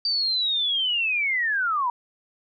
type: linear sweep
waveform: sine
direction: down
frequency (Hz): 4665 to 932.3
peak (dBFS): -21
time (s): 0.05-1.9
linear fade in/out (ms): 2
effects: none